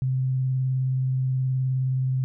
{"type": "tone with vibrato", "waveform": "sine", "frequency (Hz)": 130.3, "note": "C3", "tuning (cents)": -7, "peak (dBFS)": -21, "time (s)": [0.02, 2.24], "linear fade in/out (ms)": 0, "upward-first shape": "sine", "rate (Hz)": 19, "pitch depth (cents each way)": 17, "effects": []}